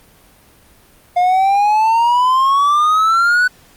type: exponential sweep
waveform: triangle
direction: up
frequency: 706 to 1500 Hz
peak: -8 dBFS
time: 1.16-3.48 s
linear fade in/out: 10 ms
effects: pink hiss -48 dBFS RMS until 3.76 s + Opus 32 kbps